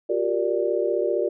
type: chord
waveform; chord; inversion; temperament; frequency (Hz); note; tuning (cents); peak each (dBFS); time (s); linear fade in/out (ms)
sine; G minor seventh; third; equal with one note detuned; 356.8 / 392 / 466.2 / 587.3; F4 / G4 / Bb4 / D5; +37 / 0 / 0 / 0; -26; 0.09-1.29; 10
effects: none